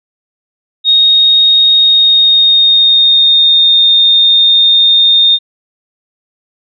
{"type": "tone with pitch glide", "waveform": "sine", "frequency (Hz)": [3729, 3656], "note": ["A#7", "A#7"], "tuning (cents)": [0, -34], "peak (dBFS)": -4, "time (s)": [0.84, 5.39], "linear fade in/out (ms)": 50, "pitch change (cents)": -34, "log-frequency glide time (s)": [1.74, 3.91], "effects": []}